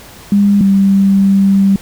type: tone pair in turn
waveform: sine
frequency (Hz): 201.9 / 195.93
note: G#3 / G3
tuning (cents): -49 / -1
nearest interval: minor second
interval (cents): 52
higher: first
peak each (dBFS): -6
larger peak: neither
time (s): 0.32-0.61 / 0.61-1.76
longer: second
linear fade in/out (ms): 2
effects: pink hiss -36 dBFS RMS until 1.81 s